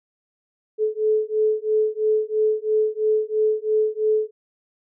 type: beating tone pair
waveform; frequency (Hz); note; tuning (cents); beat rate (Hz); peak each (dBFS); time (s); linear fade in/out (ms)
sine; 430 / 433; A4 / A4; -40 / -28; 3; -21; 0.78-4.31; 50
effects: none